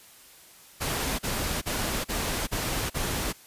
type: noise bursts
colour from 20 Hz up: pink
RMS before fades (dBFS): -29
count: 6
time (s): 0.8-3.33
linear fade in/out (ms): 20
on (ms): 390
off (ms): 38
effects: white hiss -52 dBFS RMS until 3.46 s + resampled to 32000 Hz